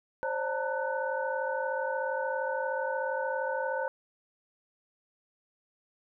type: tone cluster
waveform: sine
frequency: 528 / 581 / 892 / 929 / 1493 Hz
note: C5 / D5 / A5 / A#5 / F#6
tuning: +16 / -19 / +23 / -6 / +15 cents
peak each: -32 / -38 / -36 / -39 / -36 dBFS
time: 0.23-3.88 s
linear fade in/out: 0 ms
effects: none